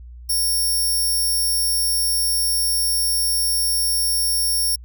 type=tone; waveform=5% pulse; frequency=5500 Hz; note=F8; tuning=27 cents flat; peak=-12 dBFS; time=0.29-4.76 s; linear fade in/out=10 ms; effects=added 60 Hz sine -36 dBFS peak until 4.84 s